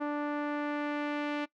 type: tone with low-pass filter sweep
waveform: sawtooth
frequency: 293.7 Hz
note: D4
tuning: in tune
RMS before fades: -33 dBFS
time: 0-1.46 s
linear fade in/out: 20 ms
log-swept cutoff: 1300 to 2700 Hz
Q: 1.3
effects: noise-tail reverb RT60 0.1 s tail -20 dB re dry